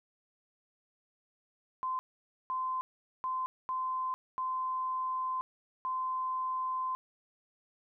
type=tone bursts at uneven times; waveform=sine; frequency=1033 Hz; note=C6; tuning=22 cents flat; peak=-31 dBFS; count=6; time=1.83-1.99 / 2.5-2.81 / 3.24-3.46 / 3.69-4.14 / 4.38-5.41 / 5.85-6.95 s; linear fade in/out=0 ms; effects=none

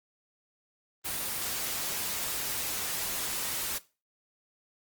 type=noise; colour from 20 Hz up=white; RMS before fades=-33 dBFS; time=1.04-3.79 s; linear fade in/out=20 ms; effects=noise-tail reverb RT60 0.3 s tail -18 dB re dry + Opus 24 kbps

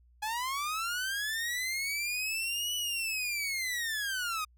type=linear two-way sweep; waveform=sawtooth; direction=up then down; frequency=830.6 to 2973 to 1225 Hz; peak=-28 dBFS; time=0.22-4.45 s; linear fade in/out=10 ms; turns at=2.75 s; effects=added 60 Hz sine -59 dBFS peak until 4.57 s

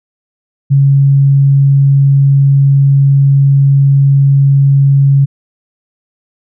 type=tone; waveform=sine; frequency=138.59 Hz; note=C#3; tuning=in tune; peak=-4 dBFS; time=0.7-5.26 s; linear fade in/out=20 ms; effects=none

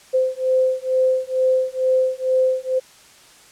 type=beating tone pair; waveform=sine; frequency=516 / 518.2 Hz; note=C5 / C5; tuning=-24 / -17 cents; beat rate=2.2 Hz; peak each=-19 dBFS; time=0.13-2.8 s; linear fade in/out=20 ms; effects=white hiss -48 dBFS RMS until 3.51 s + low-pass 9000 Hz 12 dB/octave

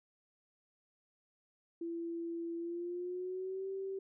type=tone with pitch glide; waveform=sine; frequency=336.4 to 386.4 Hz; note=E4 to G4; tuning=+35 to -25 cents; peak=-37 dBFS; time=1.81-3.99 s; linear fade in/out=5 ms; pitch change=+240 cents; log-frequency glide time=2.57-3.68 s; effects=none

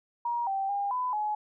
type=tone with pitch steps; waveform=sine; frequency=949 / 779 / 805 / 1002 / 845 Hz; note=A#5 / G5 / G5 / B5 / G#5; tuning=+31 / -11 / +46 / +25 / +30 cents; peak=-27 dBFS; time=0.25-1.35 s; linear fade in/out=5 ms; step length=220 ms; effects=none

